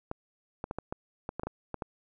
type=clicks; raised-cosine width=1 ms; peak=-20 dBFS; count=11; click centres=0.114 / 0.641 / 0.711 / 0.786 / 0.925 / 1.291 / 1.396 / 1.434 / 1.47 / 1.743 / 1.822 s; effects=none